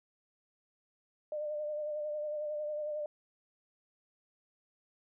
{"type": "tone with vibrato", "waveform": "sine", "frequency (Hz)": 601, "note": "D5", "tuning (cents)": 40, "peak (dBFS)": -34, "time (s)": [1.32, 3.06], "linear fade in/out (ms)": 2, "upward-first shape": "sine", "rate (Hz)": 11, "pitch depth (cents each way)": 30, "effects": []}